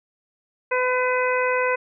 harmonic tone, 504 Hz, B4, 35 cents sharp, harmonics 1 / 2 / 3 / 4 / 5, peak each -22 / -25 / -27 / -28 / -29 dBFS, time 0.71-1.76 s, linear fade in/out 10 ms, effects none

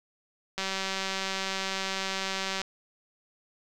click train, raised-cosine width 0.2 ms, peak -14 dBFS, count 392, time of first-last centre 0.58-2.616 s, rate 192 Hz, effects none

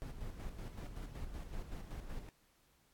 brown noise with tremolo, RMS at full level -43 dBFS, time 0.02-2.29 s, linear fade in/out 0 ms, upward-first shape square, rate 5.3 Hz, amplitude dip 50%, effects pink hiss -72 dBFS RMS until 2.93 s + AAC 64 kbps

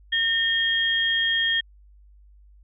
sine tone pair together, 1824 / 3242 Hz, A#6 / G#7, -38 / -42 cents, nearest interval minor seventh, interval 996 cents, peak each -23 / -22 dBFS, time 0.12-1.61 s, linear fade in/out 10 ms, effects added 50 Hz sine -49 dBFS peak until 2.63 s

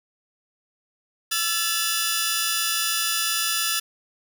15% pulse tone cluster, 1339 / 1729 / 2914 / 3518 / 4860 Hz, E6 / A6 / F#7 / A7 / D#8, +27 / -31 / -27 / -1 / -42 cents, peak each -22 dBFS, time 1.31-3.8 s, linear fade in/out 10 ms, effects 7-bit

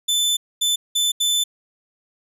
sawtooth tone bursts at uneven times, 3520 Hz, A7, in tune, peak -14 dBFS, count 4, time 0.08-0.37 / 0.61-0.76 / 0.95-1.12 / 1.2-1.44 s, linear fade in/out 10 ms, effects resampled to 32000 Hz

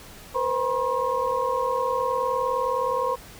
sine tone cluster, 475.5 / 515 / 962 / 1071 Hz, A#4 / C5 / B5 / C6, +34 / -28 / -46 / +40 cents, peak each -30 / -26 / -28 / -27 dBFS, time 0.34-3.16 s, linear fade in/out 20 ms, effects pink hiss -45 dBFS RMS until 3.39 s

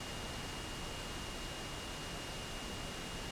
sine tone in noise, 2844 Hz, F7, 31 cents sharp, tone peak -51 dBFS, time 0-3.31 s, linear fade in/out 5 ms, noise pink, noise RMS -43 dBFS, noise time 0-3.31 s, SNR -11 dB, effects low-pass 8000 Hz 12 dB/octave

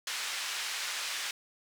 pink band-pass noise, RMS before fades -36 dBFS, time 0.07-1.31 s, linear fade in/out 2 ms, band 1700 to 7300 Hz, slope 12 dB/octave, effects none

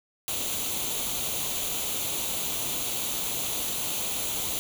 white noise with comb filter, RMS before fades -30 dBFS, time 0.28-4.59 s, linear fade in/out 0 ms, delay 0.29 ms, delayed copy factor +0.65, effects none

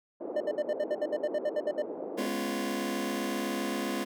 white band-pass noise, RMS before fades -38 dBFS, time 0.2-2.28 s, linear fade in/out 10 ms, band 310 to 540 Hz, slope 24 dB/octave
triangle tone bursts, 600 Hz, D5, 37 cents sharp, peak -24 dBFS, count 14, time 0.36-1.822 s, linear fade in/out 5 ms, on 45 ms, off 64 ms
sawtooth chord, C# dominant seventh, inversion second, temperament just, 207.9 / 249.5 / 277.2 / 346.5 Hz, G#3 / B3 / C#4 / E#4, +2 / +18 / 0 / -14 cents, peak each -32 dBFS, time 2.17-4.05 s, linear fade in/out 20 ms
effects none

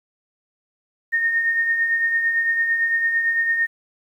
sine tone with tremolo, 1838 Hz, A#6, 25 cents flat, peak -15 dBFS, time 1.12-3.67 s, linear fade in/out 20 ms, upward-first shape triangle, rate 8.9 Hz, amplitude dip 50%, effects 9-bit

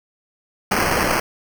blue noise with sample-and-hold, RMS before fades -19 dBFS, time 0.71-1.2 s, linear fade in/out 5 ms, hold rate 3675 Hz, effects none

